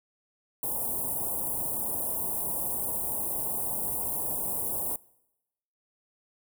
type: band-stop noise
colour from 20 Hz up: white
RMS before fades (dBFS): -31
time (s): 0.63-4.96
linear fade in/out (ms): 2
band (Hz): 980 to 9000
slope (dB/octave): 48
effects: noise-tail reverb RT60 0.9 s tail -23 dB re dry